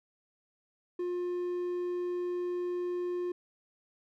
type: tone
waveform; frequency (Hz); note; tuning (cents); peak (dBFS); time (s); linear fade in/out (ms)
triangle; 355.2; F4; +29; -29; 0.99-3.32; 5
effects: none